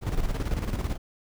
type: noise with tremolo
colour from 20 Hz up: brown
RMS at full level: -25 dBFS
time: 0.01-0.98 s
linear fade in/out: 50 ms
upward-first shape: square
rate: 18 Hz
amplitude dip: 60%
effects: none